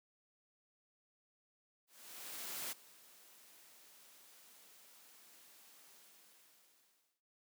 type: noise with ADSR envelope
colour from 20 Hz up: white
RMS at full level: -42 dBFS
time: 1.87-7.22 s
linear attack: 850 ms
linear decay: 14 ms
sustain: -20 dB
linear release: 1300 ms
effects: high-pass 200 Hz 12 dB/octave